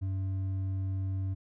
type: tone with hard clipping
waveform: sine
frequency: 95.6 Hz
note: G2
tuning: 43 cents flat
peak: -31 dBFS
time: 0.01-1.35 s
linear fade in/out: 20 ms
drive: 4 dB
effects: none